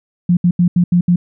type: tone bursts at uneven times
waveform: sine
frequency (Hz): 175.8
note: F3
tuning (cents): +12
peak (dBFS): -8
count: 6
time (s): 0.29-0.37 / 0.44-0.51 / 0.59-0.68 / 0.76-0.84 / 0.92-1.01 / 1.08-1.16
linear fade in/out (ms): 5
effects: none